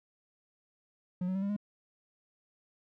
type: tone with pitch steps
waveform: triangle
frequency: 180.4 / 186.65 / 193.12 / 199.82 / 206.7 Hz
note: F#3 / F#3 / G3 / G3 / G#3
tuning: -44 / +15 / -26 / +33 / -8 cents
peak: -28 dBFS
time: 1.21-1.565 s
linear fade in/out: 5 ms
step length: 71 ms
effects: none

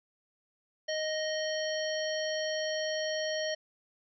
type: harmonic tone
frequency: 622.3 Hz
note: D#5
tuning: in tune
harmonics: 1 / 3 / 5 / 7 / 9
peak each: -32 / -38 / -40 / -42 / -41 dBFS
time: 0.88-3.55 s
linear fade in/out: 10 ms
effects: none

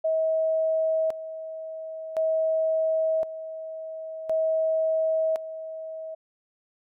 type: tone with tremolo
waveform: sine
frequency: 640 Hz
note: D#5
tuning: 49 cents sharp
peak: -21 dBFS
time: 0.04-6.15 s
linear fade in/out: 10 ms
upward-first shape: square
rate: 0.47 Hz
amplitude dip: 75%
effects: none

